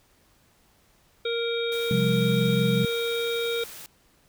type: harmonic tone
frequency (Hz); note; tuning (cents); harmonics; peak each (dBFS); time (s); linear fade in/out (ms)
466.2; A#4; 0; 1 / 3 / 5 / 7 / 8; -26 / -36 / -36 / -40 / -32; 1.25-3.64; 5
type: noise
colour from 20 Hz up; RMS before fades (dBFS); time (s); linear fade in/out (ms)
white; -42; 1.72-3.86; 0
type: chord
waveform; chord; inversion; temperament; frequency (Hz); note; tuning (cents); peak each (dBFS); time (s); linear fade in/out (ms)
sine; C suspended fourth; none; equal with one note detuned; 130.81 / 174.61 / 200.1; C3 / F3 / G3; 0 / 0 / +36; -25; 1.91-2.85; 2
effects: pink hiss -62 dBFS RMS until 4.28 s